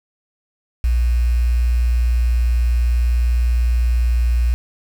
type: tone with quantisation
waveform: sine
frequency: 59.7 Hz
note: A#1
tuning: 42 cents sharp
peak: -13 dBFS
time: 0.84-4.54 s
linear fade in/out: 0 ms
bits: 6
effects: none